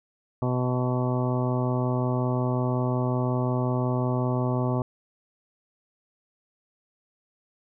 harmonic tone with a mistuned harmonic, 125.5 Hz, B2, 28 cents sharp, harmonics 1 / 2 / 3 / 4 / 5 / 6 / 7 / 8 / 9, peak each -25 / -29 / -32 / -36 / -33 / -41 / -36 / -41 / -38 dBFS, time 0.42-4.82 s, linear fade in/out 2 ms, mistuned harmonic 8, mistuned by +17 cents, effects none

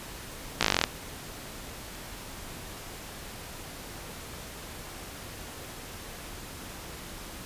slowing click train, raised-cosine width 0.2 ms, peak -4 dBFS, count 12, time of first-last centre 0.61-0.839 s, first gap 17 ms, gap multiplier 1.04, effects pink hiss -42 dBFS RMS until 7.45 s + resampled to 32000 Hz

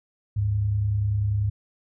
sine tone pair together, 72.9 / 103.1 Hz, D2 / G#2, -12 / -12 cents, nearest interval tritone, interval 600 cents, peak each -31 / -21 dBFS, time 0.36-1.5 s, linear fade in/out 10 ms, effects none

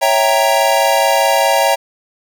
square chord, C# diminished seventh, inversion none, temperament equal, 554.4 / 659.3 / 784 / 932.3 Hz, C#5 / E5 / G5 / Bb5, 0 / 0 / 0 / 0 cents, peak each -17 dBFS, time 0.01-1.76 s, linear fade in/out 20 ms, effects none

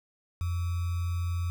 sine tone with sample-and-hold, 86.9 Hz, F2, 8 cents flat, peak -27 dBFS, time 0.41-1.5 s, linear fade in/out 0 ms, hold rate 1225 Hz, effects none

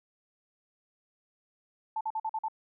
sine tone bursts, 880 Hz, A5, in tune, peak -29 dBFS, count 6, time 1.96-2.484 s, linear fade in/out 5 ms, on 49 ms, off 46 ms, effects none

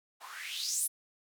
blue noise with band-pass filter sweep, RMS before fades -36 dBFS, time 0.2-0.88 s, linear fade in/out 20 ms, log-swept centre 830 to 11000 Hz, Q 4.9, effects none

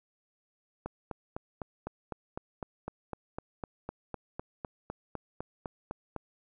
click train, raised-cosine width 1 ms, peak -22 dBFS, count 22, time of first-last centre 0.86-6.163 s, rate 3.96 Hz, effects none

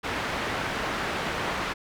white low-pass noise, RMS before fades -30 dBFS, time 0.03-1.74 s, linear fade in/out 20 ms, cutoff 1900 Hz, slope 12 dB/octave, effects none

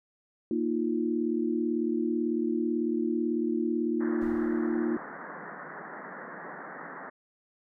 sine chord, Bb suspended fourth, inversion none, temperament equal, 233.1 / 311.1 / 349.2 Hz, Bb3 / Eb4 / F4, 0 / 0 / 0 cents, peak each -30 dBFS, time 0.51-4.97 s, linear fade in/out 2 ms
white band-pass noise, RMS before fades -42 dBFS, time 4-7.1 s, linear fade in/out 10 ms, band 150 to 1900 Hz, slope 96 dB/octave
brown noise with exponential decay, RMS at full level -45 dBFS, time 4.21-5.32 s, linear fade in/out 5 ms, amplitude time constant 240 ms
effects none

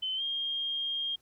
sine tone with pitch glide, 3057 to 3222 Hz, G7 to G7, -44 to +47 cents, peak -30 dBFS, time 0.02-1.16 s, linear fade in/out 10 ms, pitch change +91 cents, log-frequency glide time 0.16-0.22 s, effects pink hiss -69 dBFS RMS until 1.21 s

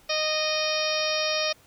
harmonic tone, 618 Hz, D#5, 12 cents flat, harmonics 1 / 2 / 3 / 4 / 5 / 6 / 7 / 8 / 9, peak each -28 / -34 / -36 / -31 / -35 / -34 / -35 / -34 / -31 dBFS, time 0.09-1.53 s, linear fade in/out 10 ms, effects pink hiss -57 dBFS RMS until 1.66 s

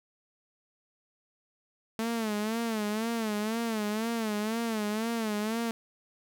sawtooth tone with vibrato, 220 Hz, A3, in tune, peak -25 dBFS, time 1.99-5.71 s, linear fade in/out 0 ms, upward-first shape sine, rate 2 Hz, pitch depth 100 cents each way, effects none

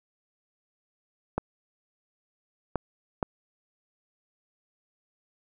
clicks, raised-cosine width 1 ms, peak -12 dBFS, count 3, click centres 1.38 / 2.757 / 3.228 s, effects none

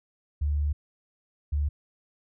sine tone pair in turn, 73.3 / 72.97 Hz, D2 / D2, -3 / -11 cents, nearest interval unison, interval 8 cents, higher first, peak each -23 dBFS, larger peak neither, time 0.41-0.73 / 1.52-1.69 s, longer first, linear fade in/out 10 ms, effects none

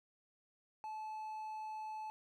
triangle tone, 866 Hz, A5, 28 cents flat, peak -40 dBFS, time 0.84-2.1 s, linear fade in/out 0 ms, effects none

